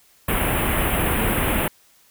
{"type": "band-stop noise", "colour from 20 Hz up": "pink", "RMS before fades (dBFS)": -21, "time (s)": [0.28, 1.68], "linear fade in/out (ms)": 5, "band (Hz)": [3100, 9400], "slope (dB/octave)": 48, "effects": ["white hiss -56 dBFS RMS until 2.1 s"]}